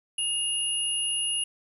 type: tone pair together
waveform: sine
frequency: 2842 / 10136 Hz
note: F7 / D#9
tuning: +30 / +31 cents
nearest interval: octave + minor seventh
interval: 2201 cents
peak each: -28 dBFS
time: 0.18-1.44 s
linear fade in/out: 5 ms
effects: 10-bit